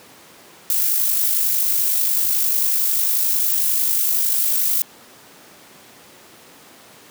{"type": "noise with amplitude modulation", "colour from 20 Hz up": "violet", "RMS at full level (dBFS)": -17, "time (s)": [0.7, 4.82], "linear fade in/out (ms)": 0, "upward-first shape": "sine", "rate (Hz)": 51.1, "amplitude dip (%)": 35, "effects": ["pink hiss -45 dBFS RMS until 7.1 s", "high-pass 200 Hz 12 dB/octave"]}